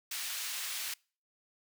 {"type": "high-pass noise", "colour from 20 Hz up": "pink", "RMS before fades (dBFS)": -38, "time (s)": [0.11, 0.94], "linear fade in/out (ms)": 5, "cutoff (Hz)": 2200, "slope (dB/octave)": 12, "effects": ["noise-tail reverb RT60 0.4 s tail -26 dB re dry"]}